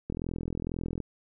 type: click train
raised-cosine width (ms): 3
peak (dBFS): -20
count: 39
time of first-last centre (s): 0.1-1.003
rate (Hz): 42.1
effects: none